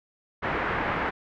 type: low-pass noise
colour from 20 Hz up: white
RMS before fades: -28 dBFS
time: 0.42-1.11 s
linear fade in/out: 20 ms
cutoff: 1900 Hz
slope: 24 dB/octave
effects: none